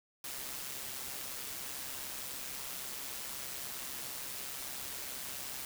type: noise with amplitude modulation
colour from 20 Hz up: white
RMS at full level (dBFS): -40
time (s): 0.24-5.65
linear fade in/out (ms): 2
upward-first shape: sine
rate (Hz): 133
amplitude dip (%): 45
effects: none